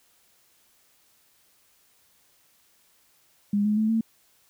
sine tone with pitch steps, 204.2 / 210.8 / 217.6 / 224.6 Hz, G#3 / G#3 / A3 / A3, -29 / +26 / -19 / +36 cents, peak -20 dBFS, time 3.53-4.01 s, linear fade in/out 5 ms, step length 120 ms, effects white hiss -63 dBFS RMS until 4.49 s

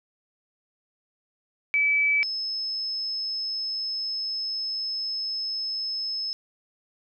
sine tone pair in turn, 2300 / 5201 Hz, D7 / E8, -37 / -24 cents, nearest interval octave + major second, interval 1413 cents, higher second, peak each -19 / -27 dBFS, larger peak first, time 1.74-2.23 / 2.23-6.33 s, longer second, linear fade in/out 0 ms, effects none

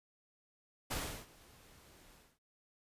pink noise with ADSR envelope, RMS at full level -37 dBFS, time 0.9-2.39 s, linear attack 15 ms, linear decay 340 ms, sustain -24 dB, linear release 250 ms, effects resampled to 32000 Hz

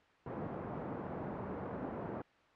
pink band-pass noise, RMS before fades -42 dBFS, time 0.26-2.22 s, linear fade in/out 5 ms, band 140 to 910 Hz, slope 12 dB/octave, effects white hiss -65 dBFS RMS until 2.55 s + low-pass 2000 Hz 12 dB/octave

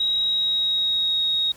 sine tone with pitch glide, 3816 to 3763 Hz, A#7 to A#7, +40 to +16 cents, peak -19 dBFS, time 0-1.52 s, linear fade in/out 5 ms, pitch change -24 cents, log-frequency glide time 0.21-1.21 s, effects pink hiss -49 dBFS RMS until 1.56 s

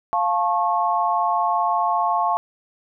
sine chord, F augmented, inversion none, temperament just, 698.5 / 873.1 / 1091.3 Hz, F5 / A5 / C#6, 0 / -14 / -27 cents, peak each -22 dBFS, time 0.13-2.37 s, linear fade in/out 0 ms, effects none

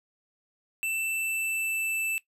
square tone with pitch glide, 2662 to 2645 Hz, E7 to E7, +16 to +5 cents, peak -28 dBFS, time 0.83-2.18 s, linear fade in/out 0 ms, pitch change -11 cents, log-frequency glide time 1.03-2.06 s, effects noise-tail reverb RT60 0.1 s tail -17 dB re dry

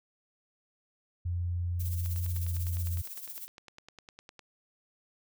sine tone with pitch glide, 87.4 to 86.55 Hz, F2 to F2, +2 to -15 cents, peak -29 dBFS, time 1.25-3.02 s, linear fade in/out 10 ms, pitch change -17 cents, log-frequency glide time 2.31-2.58 s
violet noise with tremolo, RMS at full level -40 dBFS, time 1.79-3.48 s, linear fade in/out 20 ms, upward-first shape sine, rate 16 Hz, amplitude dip 60%
click train, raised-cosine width 0.2 ms, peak -31 dBFS, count 24, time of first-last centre 2.06-4.393 s, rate 9.86 Hz
effects none

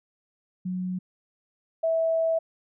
sine tone pair in turn, 183.2 / 652.9 Hz, F#3 / E5, -17 / -17 cents, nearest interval octave + minor seventh, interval 2200 cents, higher second, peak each -27 / -21 dBFS, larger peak second, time 0.65-0.99 / 1.83-2.39 s, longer second, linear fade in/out 10 ms, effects none

